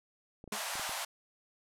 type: clicks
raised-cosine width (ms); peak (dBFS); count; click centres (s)
2; -35; 5; 0.441 / 0.477 / 0.755 / 0.796 / 0.894
type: band-pass noise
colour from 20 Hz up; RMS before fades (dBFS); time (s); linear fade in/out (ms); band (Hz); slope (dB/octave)
pink; -38; 0.52-1.05; 5; 610 to 13000; 48
type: tone with exponential decay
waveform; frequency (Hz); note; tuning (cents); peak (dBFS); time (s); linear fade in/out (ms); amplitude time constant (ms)
25% pulse; 209.3; G#3; +14; -32; 0.52-0.62; 5; 20
effects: none